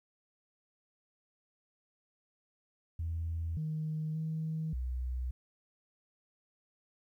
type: tone with pitch steps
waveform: sine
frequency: 82.5 / 155.8 / 158.7 / 62.9 Hz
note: E2 / D#3 / D#3 / B1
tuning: +2 / +3 / +35 / +32 cents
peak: -32 dBFS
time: 2.99-5.31 s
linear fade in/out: 5 ms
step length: 580 ms
effects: tanh soft clip ceiling -28 dBFS + 12-bit